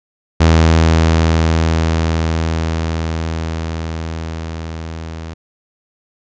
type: tone with level ramp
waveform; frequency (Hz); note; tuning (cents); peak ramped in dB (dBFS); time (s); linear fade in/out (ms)
sawtooth; 81.2; E2; -26; -3 to -22; 0.4-5.34; 10
effects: resampled to 16000 Hz